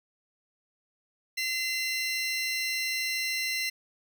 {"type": "tone pair together", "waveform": "25% pulse", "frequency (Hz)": [2054, 2733], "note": ["C7", "F7"], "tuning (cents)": [-33, -38], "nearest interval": "perfect fourth", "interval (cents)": 495, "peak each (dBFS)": [-26, -30], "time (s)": [1.37, 3.7], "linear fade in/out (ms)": 10, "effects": []}